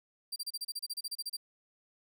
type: tone bursts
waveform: sawtooth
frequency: 4717 Hz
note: D8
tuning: 7 cents sharp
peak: -32 dBFS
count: 15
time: 0.32-1.369 s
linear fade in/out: 10 ms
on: 41 ms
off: 31 ms
effects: none